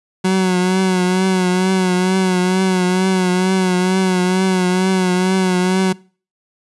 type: tone with vibrato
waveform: 30% pulse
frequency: 185 Hz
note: F#3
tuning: in tune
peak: -10 dBFS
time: 0.24-5.93 s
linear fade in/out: 10 ms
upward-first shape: triangle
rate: 2.2 Hz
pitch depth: 49 cents each way
effects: noise-tail reverb RT60 0.4 s tail -23 dB re dry + resampled to 24000 Hz